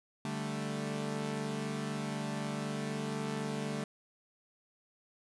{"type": "chord", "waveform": "sawtooth", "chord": "D suspended fourth", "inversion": "none", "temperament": "equal", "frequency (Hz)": [146.83, 196, 220], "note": ["D3", "G3", "A3"], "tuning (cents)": [0, 0, 0], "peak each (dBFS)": [-35, -37, -34], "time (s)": [0.25, 3.84], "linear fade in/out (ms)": 2, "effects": ["resampled to 24000 Hz"]}